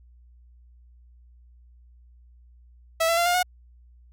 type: tone with pitch steps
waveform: sawtooth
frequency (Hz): 654 / 671.2 / 688.9 / 707 / 725.7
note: E5 / E5 / F5 / F5 / F#5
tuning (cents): -14 / +31 / -24 / +21 / -34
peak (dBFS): -16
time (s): 3-3.43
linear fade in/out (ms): 10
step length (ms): 86
effects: added 60 Hz sine -50 dBFS peak until 4.12 s